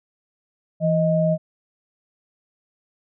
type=tone pair together; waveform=sine; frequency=165.7 / 626 Hz; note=E3 / D#5; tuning=+9 / +10 cents; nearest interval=octave + major seventh; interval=2301 cents; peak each=-19 / -19 dBFS; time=0.8-1.38 s; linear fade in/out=50 ms; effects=none